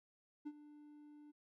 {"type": "tone with ADSR envelope", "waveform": "triangle", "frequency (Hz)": 296.5, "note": "D4", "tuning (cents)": 17, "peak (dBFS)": -39, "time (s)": [0.45, 1.32], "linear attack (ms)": 19, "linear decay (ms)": 50, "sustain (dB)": -15, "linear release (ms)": 19, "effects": []}